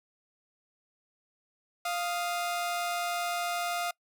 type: tone pair together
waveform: sawtooth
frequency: 698.5 / 1243.7 Hz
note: F5 / D#6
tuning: 0 / -1 cents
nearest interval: minor seventh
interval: 999 cents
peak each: -27 / -33 dBFS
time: 1.85-3.91 s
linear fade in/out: 5 ms
effects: noise-tail reverb RT60 0.1 s tail -25 dB re dry